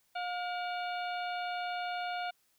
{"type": "harmonic tone with a mistuned harmonic", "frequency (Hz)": 714, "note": "F5", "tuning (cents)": 38, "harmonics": [1, 2, 3, 4, 5, 6], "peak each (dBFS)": [-35, -41, -45, -47, -49, -51], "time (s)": [0.15, 2.31], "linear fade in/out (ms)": 10, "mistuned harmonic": 3, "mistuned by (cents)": 120, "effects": ["white hiss -72 dBFS RMS until 2.58 s"]}